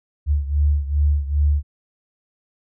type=beating tone pair; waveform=sine; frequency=72.3 / 74.8 Hz; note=D2 / D2; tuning=-27 / +32 cents; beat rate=2.5 Hz; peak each=-17 / -21 dBFS; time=0.26-1.63 s; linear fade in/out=50 ms; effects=none